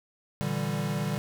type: chord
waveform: square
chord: E half-diminished seventh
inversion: second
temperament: equal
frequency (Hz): 116.54 / 146.83 / 164.81 / 196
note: Bb2 / D3 / E3 / G3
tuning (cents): 0 / 0 / 0 / 0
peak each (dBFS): -37 / -32 / -37 / -33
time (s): 0.41-1.18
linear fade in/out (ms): 0
effects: none